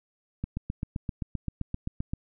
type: click train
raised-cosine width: 5 ms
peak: -18 dBFS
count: 14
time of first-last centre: 0.44-2.135 s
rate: 7.67 Hz
effects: none

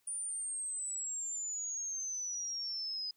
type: exponential sweep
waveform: sine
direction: down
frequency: 9397 to 4978 Hz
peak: -36 dBFS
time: 0.07-3.11 s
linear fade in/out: 5 ms
effects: white hiss -75 dBFS RMS until 3.16 s

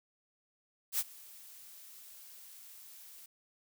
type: noise with ADSR envelope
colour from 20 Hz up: blue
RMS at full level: -30 dBFS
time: 0.92-3.26 s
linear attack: 70 ms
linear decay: 41 ms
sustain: -23 dB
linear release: 4 ms
effects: none

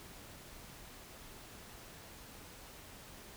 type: silence
effects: pink hiss -53 dBFS RMS until 3.36 s

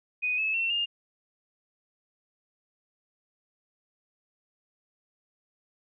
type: tone with pitch steps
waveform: sine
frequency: 2489 / 2595 / 2705 / 2820 Hz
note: D#7 / E7 / E7 / F7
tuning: 0 / -28 / +44 / +16 cents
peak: -25 dBFS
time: 0.22-0.86 s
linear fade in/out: 20 ms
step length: 160 ms
effects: none

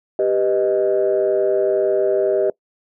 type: chord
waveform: sine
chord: G augmented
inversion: none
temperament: equal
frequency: 392 / 493.9 / 622.3 Hz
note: G4 / B4 / D#5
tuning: 0 / 0 / 0 cents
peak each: -17 / -21 / -18 dBFS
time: 0.19-2.5 s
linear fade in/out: 2 ms
effects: noise-tail reverb RT60 0.1 s tail -22 dB re dry + tanh soft clip ceiling -8 dBFS

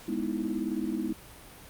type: chord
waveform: sine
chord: E major seventh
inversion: first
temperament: equal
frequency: 207.7 / 246.9 / 311.1 / 329.6 Hz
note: G#3 / B3 / D#4 / E4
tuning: 0 / 0 / 0 / 0 cents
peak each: -34 dBFS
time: 0.08-1.13 s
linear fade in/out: 5 ms
effects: pink hiss -49 dBFS RMS until 1.69 s + Opus 48 kbps

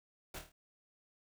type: noise with echo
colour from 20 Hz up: pink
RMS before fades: -45 dBFS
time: 0.34-0.39 s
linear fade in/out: 5 ms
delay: 26 ms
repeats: 5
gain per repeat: -5 dB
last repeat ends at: 0.52 s
effects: none

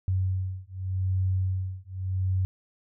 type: beating tone pair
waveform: sine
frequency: 93.3 / 94.15 Hz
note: F#2 / F#2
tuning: +15 / +31 cents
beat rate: 0.85 Hz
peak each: -28 dBFS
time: 0.08-2.45 s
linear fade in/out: 0 ms
effects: none

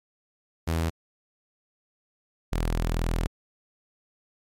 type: tone pair in turn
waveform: sawtooth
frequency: 82.1 / 41.26 Hz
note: E2 / E1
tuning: -6 / +2 cents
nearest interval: octave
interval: 1192 cents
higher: first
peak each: -20 dBFS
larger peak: neither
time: 0.67-0.9 / 2.52-3.27 s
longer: second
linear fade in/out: 10 ms
effects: MP3 64 kbps

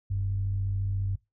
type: tone pair together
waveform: sine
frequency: 43.53 / 97.8 Hz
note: F1 / G2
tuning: -5 / -4 cents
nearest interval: octave + major second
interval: 1401 cents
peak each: -33 / -26 dBFS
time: 0.1-1.16 s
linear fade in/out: 10 ms
effects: noise-tail reverb RT60 0.2 s tail -22 dB re dry + tanh soft clip ceiling -19 dBFS

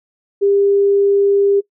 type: tone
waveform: sine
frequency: 400 Hz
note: G4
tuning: 35 cents sharp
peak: -10 dBFS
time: 0.41-1.61 s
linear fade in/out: 20 ms
effects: noise-tail reverb RT60 0.1 s tail -20 dB re dry

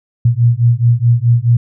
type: beating tone pair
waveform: sine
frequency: 116.54 / 121.24 Hz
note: A#2 / B2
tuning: 0 / -32 cents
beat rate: 4.7 Hz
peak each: -11 dBFS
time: 0.25-1.57 s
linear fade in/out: 5 ms
effects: none

